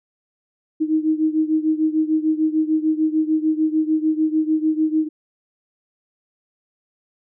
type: beating tone pair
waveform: sine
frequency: 311.1 / 317.8 Hz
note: D#4 / D#4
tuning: 0 / +37 cents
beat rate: 6.7 Hz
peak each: -18 / -21 dBFS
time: 0.8-5.09 s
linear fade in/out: 20 ms
effects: none